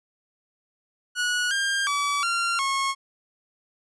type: tone with pitch steps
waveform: sawtooth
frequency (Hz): 1463 / 1602 / 1146 / 1381 / 1090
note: F#6 / G6 / D6 / F6 / C#6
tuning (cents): -20 / +37 / -43 / -20 / -29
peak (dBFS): -19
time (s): 1.15-2.95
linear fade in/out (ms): 50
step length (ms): 360
effects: resampled to 22050 Hz